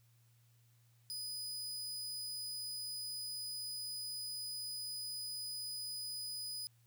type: tone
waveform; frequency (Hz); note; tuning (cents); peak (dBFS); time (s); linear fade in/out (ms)
sawtooth; 4978; D#8; 0; -38; 1.1-6.67; 0
effects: added 117 Hz sine -66 dBFS peak until 6.86 s + white hiss -75 dBFS RMS until 6.86 s